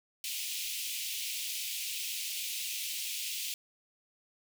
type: high-pass noise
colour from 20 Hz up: pink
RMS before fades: -37 dBFS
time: 0.24-3.54 s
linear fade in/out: 2 ms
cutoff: 2400 Hz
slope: 48 dB/octave
effects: none